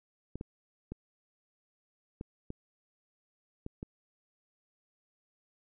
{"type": "clicks", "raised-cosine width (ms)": 3, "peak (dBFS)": -26, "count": 7, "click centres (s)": [0.356, 0.411, 0.92, 2.211, 2.504, 3.664, 3.829], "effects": []}